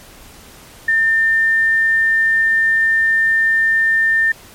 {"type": "tone", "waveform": "sine", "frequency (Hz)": 1800, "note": "A6", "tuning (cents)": 39, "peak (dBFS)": -11, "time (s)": [0.88, 4.32], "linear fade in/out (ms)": 5, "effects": ["pink hiss -41 dBFS RMS until 4.54 s", "MP3 64 kbps"]}